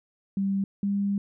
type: tone pair in turn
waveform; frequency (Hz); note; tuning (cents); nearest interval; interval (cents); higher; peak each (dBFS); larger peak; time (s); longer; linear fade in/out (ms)
sine; 196 / 200.2; G3 / G3; 0 / +37; unison; 37; second; -23; neither; 0.37-0.64 / 0.83-1.18; second; 2
effects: none